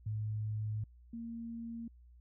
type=tone pair in turn; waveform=sine; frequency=107.4 / 230.9 Hz; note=A2 / A#3; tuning=-41 / -16 cents; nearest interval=octave + minor second; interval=1325 cents; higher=second; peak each=-34 / -40 dBFS; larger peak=first; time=0.06-0.84 / 1.13-1.88 s; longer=first; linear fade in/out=5 ms; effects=added 60 Hz sine -56 dBFS peak until 2.2 s